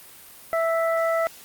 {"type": "harmonic tone", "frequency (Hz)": 659.3, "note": "E5", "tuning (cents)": 0, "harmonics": [1, 2, 3], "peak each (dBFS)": [-21, -27, -31], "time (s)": [0.53, 1.27], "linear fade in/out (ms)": 0, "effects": ["white hiss -46 dBFS RMS until 1.44 s", "Opus 32 kbps"]}